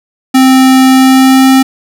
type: tone with pitch glide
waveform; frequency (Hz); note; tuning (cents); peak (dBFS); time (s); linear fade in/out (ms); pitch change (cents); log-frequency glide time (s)
square; 261.6 to 264.3; C4 to C4; 0 to +18; -3; 0.34-1.63; 10; +18; 0.89-1.49
effects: none